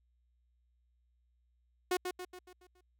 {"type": "tone with echo", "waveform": "sawtooth", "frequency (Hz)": 363.4, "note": "F#4", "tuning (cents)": -31, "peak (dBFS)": -25, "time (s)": [1.91, 1.97], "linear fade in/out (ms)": 5, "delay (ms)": 140, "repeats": 6, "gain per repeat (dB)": -6, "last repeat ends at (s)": 2.81, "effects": ["added 60 Hz sine -70 dBFS peak until 2.99 s"]}